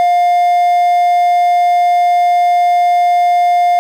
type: tone with quantisation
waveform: triangle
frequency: 706 Hz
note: F5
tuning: 19 cents sharp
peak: -6 dBFS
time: 0-3.79 s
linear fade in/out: 0 ms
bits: 6
effects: none